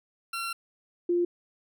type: tone pair in turn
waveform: 20% pulse / sine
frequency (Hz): 1364 / 349.2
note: F6 / F4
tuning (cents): -41 / 0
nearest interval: 2 octaves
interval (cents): 2359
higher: first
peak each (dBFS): -26 / -22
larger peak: second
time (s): 0.33-0.53 / 1.09-1.25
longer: first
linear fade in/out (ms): 5
effects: none